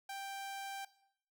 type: tone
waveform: sawtooth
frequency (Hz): 786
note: G5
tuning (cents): +4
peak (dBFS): -38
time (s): 0.09-0.85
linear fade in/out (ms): 5
effects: noise-tail reverb RT60 0.7 s tail -18 dB re dry